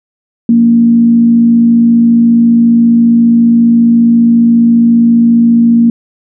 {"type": "tone with frequency modulation", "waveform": "sine", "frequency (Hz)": 233.1, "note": "A#3", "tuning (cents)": 0, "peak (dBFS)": -3, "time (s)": [0.49, 5.9], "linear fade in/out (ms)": 2, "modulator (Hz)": 54.7, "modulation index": 0.27, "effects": []}